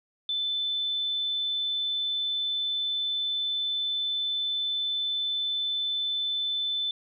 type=tone; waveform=sine; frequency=3520 Hz; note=A7; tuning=in tune; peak=-26 dBFS; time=0.29-6.91 s; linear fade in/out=2 ms; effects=none